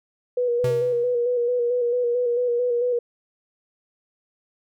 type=tone with vibrato; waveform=sine; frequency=485.2 Hz; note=B4; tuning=31 cents flat; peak=-19 dBFS; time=0.37-2.99 s; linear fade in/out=5 ms; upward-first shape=square; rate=4.5 Hz; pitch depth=30 cents each way
type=tone with exponential decay; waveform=square; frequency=128 Hz; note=C3; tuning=38 cents flat; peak=-23 dBFS; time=0.64-1.2 s; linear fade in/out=2 ms; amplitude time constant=120 ms
effects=none